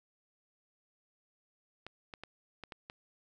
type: clicks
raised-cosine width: 0.3 ms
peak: -28 dBFS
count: 6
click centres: 1.866 / 2.138 / 2.236 / 2.637 / 2.722 / 2.899 s
effects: none